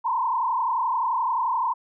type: tone with frequency modulation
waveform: sine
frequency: 974 Hz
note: B5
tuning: 24 cents flat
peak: -21 dBFS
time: 0.04-1.74 s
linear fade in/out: 20 ms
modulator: 31.5 Hz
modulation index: 2.3
effects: none